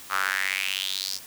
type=tone with high-pass filter sweep; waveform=square; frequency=47.89 Hz; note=G1; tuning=40 cents flat; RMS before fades=-28 dBFS; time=0.09-1.2 s; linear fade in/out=50 ms; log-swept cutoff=1200 to 5300 Hz; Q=4.5; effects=white hiss -44 dBFS RMS until 1.26 s